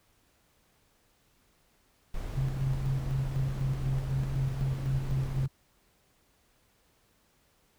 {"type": "noise", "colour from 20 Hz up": "brown", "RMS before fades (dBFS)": -36, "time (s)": [2.14, 5.46], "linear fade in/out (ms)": 2}
{"type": "tone with tremolo", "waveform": "sine", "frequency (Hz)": 133.7, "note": "C3", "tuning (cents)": 38, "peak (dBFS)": -26, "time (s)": [2.36, 5.48], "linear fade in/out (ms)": 20, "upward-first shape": "square", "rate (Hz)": 4, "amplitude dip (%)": 55}
{"effects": ["pink hiss -68 dBFS RMS until 7.78 s"]}